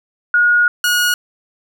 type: tone pair in turn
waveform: sine / sawtooth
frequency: 1442 / 1447.5 Hz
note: F#6 / F#6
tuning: -45 / -38 cents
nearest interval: unison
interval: 7 cents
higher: second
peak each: -9 dBFS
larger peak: neither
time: 0.34-0.68 / 0.84-1.14 s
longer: first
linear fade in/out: 2 ms
effects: none